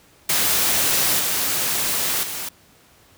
white noise with level steps, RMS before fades -19 / -22 / -29 dBFS, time 0.29-2.49 s, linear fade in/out 5 ms, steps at 1.19 / 2.23 s, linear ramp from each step 2 ms, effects pink hiss -53 dBFS RMS until 3.17 s + high-pass 60 Hz 12 dB/octave

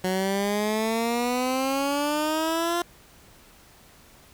15% pulse exponential sweep, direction up, 183.7 to 349.2 Hz, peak -17 dBFS, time 0.04-2.82 s, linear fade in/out 2 ms, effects pink hiss -53 dBFS RMS until 4.33 s

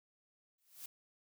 blue noise with exponential growth, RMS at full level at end -44 dBFS, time 0.58-0.86 s, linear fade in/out 5 ms, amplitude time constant 59 ms, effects none

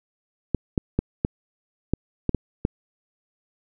clicks, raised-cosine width 3 ms, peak -7 dBFS, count 8, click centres 0.547 / 0.778 / 0.99 / 1.249 / 1.936 / 2.293 / 2.347 / 2.651 s, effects none

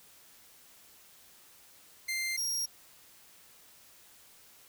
sawtooth tone pair in turn, 2093 / 5610 Hz, C7 / F8, 0 / +7 cents, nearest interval octave + perfect fourth, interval 1707 cents, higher second, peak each -28 dBFS, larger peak neither, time 2.08-2.37 / 2.37-2.66 s, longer neither, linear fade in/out 10 ms, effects white hiss -58 dBFS RMS until 4.68 s

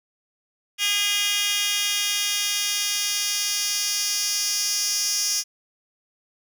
10% pulse tone with high-pass filter sweep, 408.4 Hz, G#4, 29 cents flat, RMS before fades -24 dBFS, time 0.78-5.44 s, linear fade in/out 50 ms, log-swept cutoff 3200 to 5100 Hz, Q 3.1, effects none

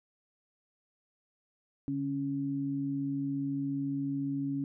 sine tone pair together, 142.99 / 277.2 Hz, D3 / C#4, -46 / 0 cents, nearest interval major seventh, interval 1146 cents, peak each -37 / -31 dBFS, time 1.88-4.64 s, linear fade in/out 0 ms, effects none

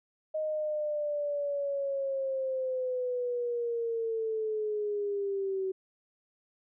sine linear sweep, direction down, 624 to 377.2 Hz, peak -29 dBFS, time 0.34-5.72 s, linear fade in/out 10 ms, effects none

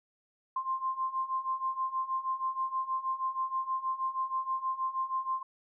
sine beating tone pair, 1046.5 / 1052.8 Hz, C6 / C6, 0 / +10 cents, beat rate 6.3 Hz, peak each -35 / -32 dBFS, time 0.56-5.43 s, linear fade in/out 5 ms, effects none

